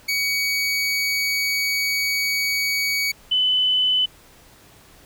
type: tone pair in turn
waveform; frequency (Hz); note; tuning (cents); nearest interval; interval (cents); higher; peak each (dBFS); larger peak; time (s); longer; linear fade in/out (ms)
25% pulse / sine; 2250 / 3012; C#7 / F#7; +25 / +30; perfect fourth; 505; second; -16; neither; 0.08-3.12 / 3.31-4.06; first; 10
effects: pink hiss -50 dBFS RMS until 5.05 s